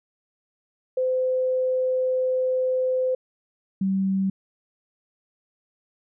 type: tone pair in turn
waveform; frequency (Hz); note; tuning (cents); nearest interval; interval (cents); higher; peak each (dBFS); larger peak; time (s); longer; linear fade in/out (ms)
sine; 513 / 192.52; C5 / G3; -34 / -31; octave + perfect fourth; 1697; first; -20; neither; 0.97-3.15 / 3.81-4.3; first; 5
effects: none